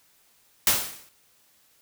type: noise with exponential decay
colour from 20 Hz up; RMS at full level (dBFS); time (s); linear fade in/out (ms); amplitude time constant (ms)
white; -17; 0.67-1.09; 1; 91
effects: white hiss -62 dBFS RMS until 1.81 s